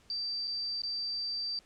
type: tone with dropouts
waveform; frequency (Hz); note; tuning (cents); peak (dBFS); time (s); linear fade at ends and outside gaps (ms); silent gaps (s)
sine; 4666; D8; -12; -32; 0.1-1.59; 1; 0.473-0.477 / 0.819-0.835
effects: pink hiss -63 dBFS RMS until 1.65 s + low-pass 8000 Hz 12 dB/octave